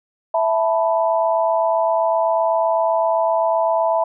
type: chord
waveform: sine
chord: E suspended fourth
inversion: none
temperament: equal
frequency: 659.3 / 880 / 987.8 Hz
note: E5 / A5 / B5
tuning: 0 / 0 / 0 cents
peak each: -17 / -21 / -22 dBFS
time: 0.34-4.04 s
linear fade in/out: 5 ms
effects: none